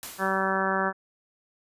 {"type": "noise with exponential decay", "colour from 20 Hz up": "white", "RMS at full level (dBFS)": -35, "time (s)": [0.03, 0.63], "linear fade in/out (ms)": 0, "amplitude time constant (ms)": 130}
{"type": "harmonic tone", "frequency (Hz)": 191.7, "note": "G3", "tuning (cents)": -38, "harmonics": [1, 2, 3, 4, 5, 6, 7, 8, 9], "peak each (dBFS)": [-32, -32, -32, -32, -32, -32, -32, -32, -32], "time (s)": [0.18, 0.93], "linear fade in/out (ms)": 50}
{"effects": ["resampled to 32000 Hz"]}